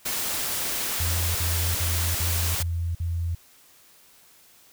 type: noise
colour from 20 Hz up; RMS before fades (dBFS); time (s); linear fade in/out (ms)
white; -28; 0.05-2.63; 10
type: tone bursts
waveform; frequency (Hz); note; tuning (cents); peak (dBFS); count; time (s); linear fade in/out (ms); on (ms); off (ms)
sine; 84.8; E2; +50; -24; 6; 1-3.35; 5; 350; 50
effects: white hiss -55 dBFS RMS until 4.72 s